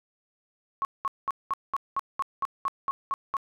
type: tone bursts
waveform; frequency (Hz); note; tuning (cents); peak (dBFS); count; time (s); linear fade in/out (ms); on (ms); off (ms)
sine; 1098; C#6; -17; -24; 12; 0.82-3.368; 0; 29; 200
effects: none